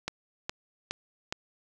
click train, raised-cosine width 0.2 ms, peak -14 dBFS, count 4, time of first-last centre 0.08-1.325 s, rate 2.41 Hz, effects none

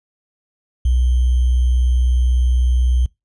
sine tone with sample-and-hold, 61.9 Hz, B1, 5 cents sharp, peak -12 dBFS, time 0.85-3.06 s, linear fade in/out 5 ms, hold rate 3150 Hz, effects noise-tail reverb RT60 0.2 s tail -24 dB re dry + resampled to 24000 Hz

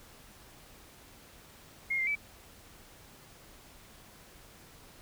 sine tone with pitch steps, 2140 / 2095 / 2304 Hz, C7 / C7 / D7, +38 / +2 / -34 cents, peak -28 dBFS, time 1.9-2.155 s, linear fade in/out 10 ms, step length 85 ms, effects pink hiss -55 dBFS RMS until 5.01 s

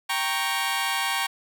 15% pulse chord, G diminished, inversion none, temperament equal, 784 / 932.3 / 1108.7 Hz, G5 / Bb5 / Db6, 0 / 0 / 0 cents, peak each -22 dBFS, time 0.09-1.27 s, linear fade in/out 10 ms, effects none

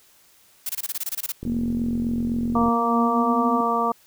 blue noise bursts, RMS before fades -27 dBFS, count 12, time 0.66-1.321 s, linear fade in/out 5 ms, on 34 ms, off 23 ms
click train, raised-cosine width 3 ms, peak -19 dBFS, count 56, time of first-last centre 1.43-2.683 s, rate 43.9 Hz
sine tone with pitch glide, 235.6 to 246.7 Hz, A#3 to B3, +19 to -2 cents, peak -22 dBFS, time 1.46-3.61 s, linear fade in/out 5 ms, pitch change +79 cents, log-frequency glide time 2.97-3.44 s
harmonic tone, 233.1 Hz, A#3, in tune, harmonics 1 / 2 / 3 / 4 / 5, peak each -28 / -27 / -26 / -26 / -23 dBFS, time 2.55-3.92 s, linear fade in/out 5 ms
effects white hiss -56 dBFS RMS until 4.06 s

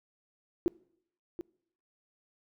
sine tone with echo, 345 Hz, F4, 21 cents flat, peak -22 dBFS, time 0.66-0.68 s, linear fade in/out 0 ms, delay 730 ms, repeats 1, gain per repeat -12 dB, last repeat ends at 1.41 s, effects noise-tail reverb RT60 0.7 s tail -25 dB re dry

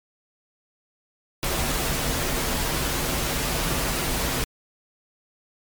pink noise with comb filter, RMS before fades -25 dBFS, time 1.43-4.44 s, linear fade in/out 0 ms, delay 9.8 ms, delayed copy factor -0.5, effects MP3 96 kbps

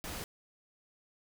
pink noise, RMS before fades -41 dBFS, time 0.04-0.24 s, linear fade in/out 0 ms, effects none

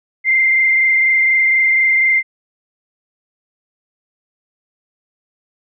sine tone with frequency modulation, 2093 Hz, C7, in tune, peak -10 dBFS, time 0.24-2.23 s, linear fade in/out 50 ms, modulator 24.1 Hz, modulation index 1.3, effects none

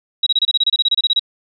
sine tone bursts, 3853 Hz, B7, 44 cents flat, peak -11 dBFS, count 16, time 0.23-1.195 s, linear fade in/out 5 ms, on 35 ms, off 27 ms, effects none

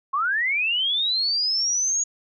sine linear sweep, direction up, 1051 to 6730 Hz, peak -20 dBFS, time 0.13-2.04 s, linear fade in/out 10 ms, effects none

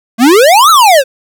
square exponential two-way sweep, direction up then down, 217.3 to 1363 to 502 Hz, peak -3 dBFS, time 0.18-1.04 s, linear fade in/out 50 ms, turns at 0.7 s, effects none

